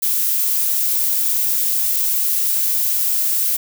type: noise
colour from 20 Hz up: violet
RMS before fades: -18 dBFS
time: 0.02-3.57 s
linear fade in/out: 10 ms
effects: none